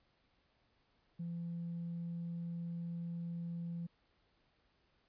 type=tone with tanh clipping; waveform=triangle; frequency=170.1 Hz; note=F3; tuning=45 cents flat; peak=-39 dBFS; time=1.19-3.87 s; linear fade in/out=10 ms; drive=5 dB; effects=pink hiss -75 dBFS RMS until 5.08 s + resampled to 11025 Hz